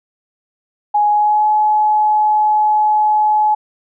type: tone with pitch glide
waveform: sine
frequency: 834 to 850.5 Hz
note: G#5 to G#5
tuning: +7 to +41 cents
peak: -10 dBFS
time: 0.94-3.55 s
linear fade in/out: 10 ms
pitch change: +34 cents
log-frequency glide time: 1.1-1.47 s
effects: none